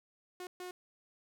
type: tone bursts at uneven times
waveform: sawtooth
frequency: 362.1 Hz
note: F#4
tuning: 37 cents flat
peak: -38 dBFS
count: 2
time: 0.4-0.47 / 0.6-0.71 s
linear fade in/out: 2 ms
effects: none